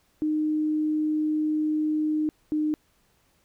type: tone pair in turn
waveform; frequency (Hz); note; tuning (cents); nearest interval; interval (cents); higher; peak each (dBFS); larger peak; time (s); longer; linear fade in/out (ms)
sine; 307 / 305.2; D#4 / D#4; -23 / -33; unison; 10; first; -22; neither; 0.22-2.29 / 2.52-2.74; first; 0
effects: pink hiss -66 dBFS RMS until 3.44 s